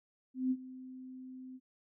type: tone with ADSR envelope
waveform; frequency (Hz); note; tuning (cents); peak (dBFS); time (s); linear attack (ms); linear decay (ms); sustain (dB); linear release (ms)
sine; 257.6; C4; -27; -27; 0.34-1.6; 170; 51; -18; 44
effects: none